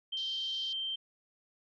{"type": "tone", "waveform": "sine", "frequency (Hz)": 3136, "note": "G7", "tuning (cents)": 0, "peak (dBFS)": -33, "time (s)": [0.12, 0.96], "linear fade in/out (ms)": 10}
{"type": "band-pass noise", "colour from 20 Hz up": "white", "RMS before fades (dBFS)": -48, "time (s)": [0.17, 0.73], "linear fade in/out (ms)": 2, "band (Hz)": [3500, 5000], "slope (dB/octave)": 48}
{"effects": []}